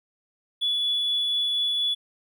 triangle tone with tremolo, 3423 Hz, A7, 48 cents flat, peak -18 dBFS, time 0.61-1.95 s, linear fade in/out 20 ms, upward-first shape triangle, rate 4.2 Hz, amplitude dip 25%, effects tanh soft clip ceiling -19 dBFS

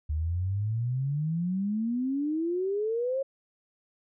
sine exponential sweep, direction up, 73.9 to 550 Hz, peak -26 dBFS, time 0.09-3.23 s, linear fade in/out 10 ms, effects none

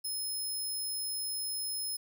10% pulse tone, 5160 Hz, E8, 38 cents flat, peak -28 dBFS, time 0.04-1.97 s, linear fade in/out 10 ms, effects none

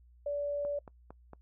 sine tone, 577 Hz, D5, 31 cents flat, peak -31 dBFS, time 0.26-0.79 s, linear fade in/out 5 ms
click train, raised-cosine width 1 ms, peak -33 dBFS, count 4, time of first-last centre 0.65-1.333 s, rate 4.39 Hz
effects noise-tail reverb RT60 0.1 s tail -24 dB re dry + added 60 Hz sine -57 dBFS peak until 1.41 s

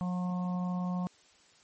harmonic tone, 180 Hz, F#3, 47 cents flat, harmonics 1 / 3 / 4 / 5 / 6, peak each -30 / -47 / -44 / -47 / -45 dBFS, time 0.01-1.07 s, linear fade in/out 0 ms, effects white hiss -62 dBFS RMS until 1.63 s + MP3 32 kbps

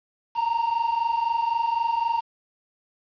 triangle tone pair together, 908.4 / 932.3 Hz, A#5 / A#5, -45 / 0 cents, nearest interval unison, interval 45 cents, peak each -25 / -21 dBFS, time 0.35-2.21 s, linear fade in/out 20 ms, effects resampled to 11025 Hz + 8-bit

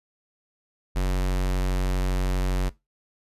square tone, 46.25 Hz, F#1, in tune, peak -22 dBFS, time 0.95-2.7 s, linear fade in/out 20 ms, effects noise-tail reverb RT60 0.2 s tail -19 dB re dry + resampled to 32000 Hz

